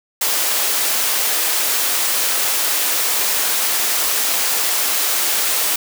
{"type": "high-pass noise", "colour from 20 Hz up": "white", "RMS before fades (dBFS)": -18, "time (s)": [0.21, 5.76], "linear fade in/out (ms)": 5, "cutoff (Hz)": 390, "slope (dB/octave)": 12, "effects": []}